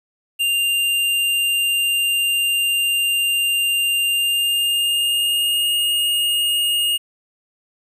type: tone with pitch glide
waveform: square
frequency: 2794 to 2851 Hz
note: F7 to F7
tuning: 0 to +35 cents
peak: -17 dBFS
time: 0.39-6.98 s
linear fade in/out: 20 ms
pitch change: +35 cents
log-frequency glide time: 4.07-5.73 s
effects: 9-bit